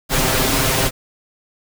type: noise with comb filter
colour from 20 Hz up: pink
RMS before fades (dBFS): -17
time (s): 0.09-0.91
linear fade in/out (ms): 50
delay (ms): 7.6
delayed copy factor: +0.75
effects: none